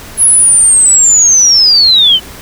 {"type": "linear sweep", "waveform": "sine", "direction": "down", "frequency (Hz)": [10700, 2960], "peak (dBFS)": -3, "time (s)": [0.17, 2.2], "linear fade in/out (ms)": 50, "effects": ["pink hiss -30 dBFS RMS until 2.41 s"]}